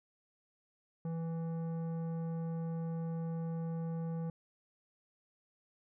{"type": "tone with tanh clipping", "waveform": "sine", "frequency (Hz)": 164.81, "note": "E3", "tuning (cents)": 0, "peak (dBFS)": -37, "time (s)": [1.05, 4.3], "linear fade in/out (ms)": 2, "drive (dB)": 12, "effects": []}